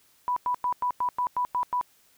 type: tone bursts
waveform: sine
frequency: 987.8 Hz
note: B5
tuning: in tune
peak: -23 dBFS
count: 9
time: 0.28-1.812 s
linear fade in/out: 0 ms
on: 84 ms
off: 97 ms
effects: white hiss -62 dBFS RMS until 2.17 s